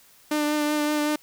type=tone with vibrato; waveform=sawtooth; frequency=299 Hz; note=D4; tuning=31 cents sharp; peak=-18 dBFS; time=0.31-1.16 s; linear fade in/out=5 ms; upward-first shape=triangle; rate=5.3 Hz; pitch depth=21 cents each way; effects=white hiss -55 dBFS RMS until 1.22 s